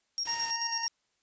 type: tone with tremolo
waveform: sine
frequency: 5588 Hz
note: F8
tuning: in tune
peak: -29 dBFS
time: 0.18-0.88 s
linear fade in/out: 0 ms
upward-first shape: square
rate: 9.2 Hz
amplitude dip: 65%
type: noise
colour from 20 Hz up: white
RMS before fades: -43 dBFS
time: 0.25-0.51 s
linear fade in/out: 5 ms
type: tone with vibrato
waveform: 25% pulse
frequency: 924 Hz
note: A#5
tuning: 16 cents flat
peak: -31 dBFS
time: 0.27-0.87 s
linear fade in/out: 5 ms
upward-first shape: sine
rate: 3.5 Hz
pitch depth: 9 cents each way
effects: white hiss -75 dBFS RMS until 1.22 s + resampled to 16000 Hz